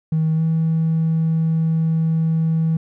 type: tone with pitch glide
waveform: triangle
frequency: 158.8 to 161.67 Hz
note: D#3 to E3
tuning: +36 to -33 cents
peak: -12 dBFS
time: 0.12-2.77 s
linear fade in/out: 5 ms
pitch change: +31 cents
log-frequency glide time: 0.35-0.42 s
effects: tanh soft clip ceiling -12 dBFS